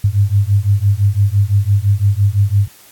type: beating tone pair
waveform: sine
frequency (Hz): 98 / 103.9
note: G2 / G#2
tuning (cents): 0 / +1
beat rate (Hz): 5.9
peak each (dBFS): -13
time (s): 0.04-2.68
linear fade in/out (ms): 5
effects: white hiss -44 dBFS RMS until 2.91 s + AAC 64 kbps